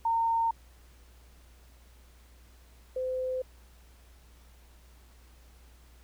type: tone pair in turn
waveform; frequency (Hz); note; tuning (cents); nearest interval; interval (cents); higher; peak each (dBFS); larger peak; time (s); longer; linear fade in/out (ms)
sine; 915 / 513.5; A#5 / C5; -32 / -33; minor seventh; 1001; first; -24 / -29; first; 0.05-0.51 / 2.96-3.42; neither; 5
effects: added 60 Hz sine -54 dBFS peak until 6.03 s + pink hiss -62 dBFS RMS until 6.03 s